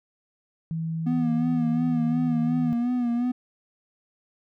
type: tone with pitch glide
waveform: sine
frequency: 162.6 to 160.73 Hz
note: E3 to E3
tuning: -23 to -43 cents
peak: -26 dBFS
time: 0.71-2.73 s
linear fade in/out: 0 ms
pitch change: -20 cents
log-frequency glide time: 1.92-2.07 s
type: tone with vibrato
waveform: triangle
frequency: 242.5 Hz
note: B3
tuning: 31 cents flat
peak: -20 dBFS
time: 1.06-3.32 s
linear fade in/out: 10 ms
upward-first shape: sine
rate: 2.8 Hz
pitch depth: 51 cents each way
effects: none